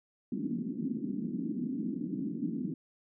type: band-pass noise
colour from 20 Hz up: white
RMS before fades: -35 dBFS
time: 0.32-2.74 s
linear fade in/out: 5 ms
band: 170 to 300 Hz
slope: 48 dB/octave
effects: none